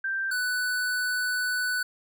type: tone pair in turn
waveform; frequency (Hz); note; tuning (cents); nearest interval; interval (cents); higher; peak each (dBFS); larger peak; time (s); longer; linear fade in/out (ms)
sine / square; 1570 / 1491.5; G6 / F#6; +2 / +13; minor second; 89; first; -26; neither; 0.04-0.31 / 0.31-1.83; second; 5
effects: none